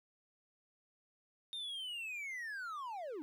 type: linear sweep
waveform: triangle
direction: down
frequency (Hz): 3680 to 277.2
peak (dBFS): -39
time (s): 1.53-3.22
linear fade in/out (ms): 0
effects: 13-bit